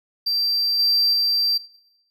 triangle tone with level steps, 4700 Hz, D8, 1 cent sharp, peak -18 / -15 / -17 dBFS, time 0.26-1.58 s, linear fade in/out 10 ms, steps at 0.79 / 1.13 s, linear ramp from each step 5 ms, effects noise-tail reverb RT60 0.8 s tail -18 dB re dry

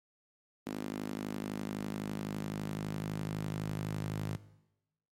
sawtooth tone with high-pass filter sweep, 51.9 Hz, G#1, in tune, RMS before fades -38 dBFS, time 0.66-4.37 s, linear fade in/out 10 ms, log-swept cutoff 250 to 130 Hz, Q 2.7, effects noise-tail reverb RT60 0.9 s tail -17 dB re dry + MP3 64 kbps

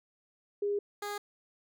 sine / 15% pulse tone pair in turn, 407.7 / 411 Hz, G#4 / G#4, -32 / -18 cents, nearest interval unison, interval 14 cents, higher second, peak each -28 / -29 dBFS, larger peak first, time 0.62-0.79 / 1.02-1.18 s, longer first, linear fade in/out 5 ms, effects none

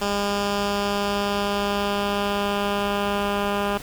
10% pulse tone with low-pass filter sweep, 202.4 Hz, G#3, 44 cents flat, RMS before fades -24 dBFS, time 0.01-3.78 s, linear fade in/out 10 ms, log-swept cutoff 6200 to 2500 Hz, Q 1.2, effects added 53 Hz sine -43 dBFS peak until 3.82 s + pink hiss -39 dBFS RMS until 3.82 s

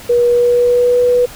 sine tone with pitch glide, 481.2 to 491 Hz, B4 to B4, -45 to -10 cents, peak -8 dBFS, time 0.09-1.26 s, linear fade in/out 10 ms, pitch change +35 cents, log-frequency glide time 0.27-0.99 s, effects pink hiss -34 dBFS RMS until 1.35 s

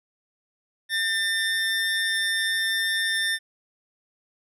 25% pulse tone with amplitude modulation, 1799 Hz, A6, 38 cents sharp, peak -17 dBFS, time 0.89-3.39 s, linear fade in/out 50 ms, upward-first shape sine, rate 192 Hz, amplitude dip 35%, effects low-pass 12000 Hz 12 dB/octave

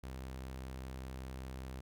sawtooth tone, 65.1 Hz, C2, 8 cents flat, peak -39 dBFS, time 0.03-1.81 s, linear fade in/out 10 ms, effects none

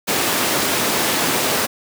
pink high-pass noise, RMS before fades -19 dBFS, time 0.07-1.67 s, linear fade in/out 20 ms, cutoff 240 Hz, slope 12 dB/octave, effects none

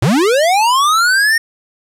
square linear sweep, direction up, 97.4 to 1855 Hz, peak -10 dBFS, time 0.02-1.38 s, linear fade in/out 5 ms, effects low-pass 11000 Hz 12 dB/octave + 7-bit

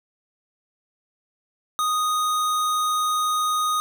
square tone, 1242 Hz, D#6, 3 cents flat, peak -21 dBFS, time 1.79-3.8 s, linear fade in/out 0 ms, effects none

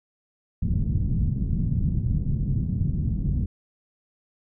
white low-pass noise, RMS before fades -24 dBFS, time 0.62-3.46 s, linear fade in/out 5 ms, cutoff 170 Hz, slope 24 dB/octave, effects none

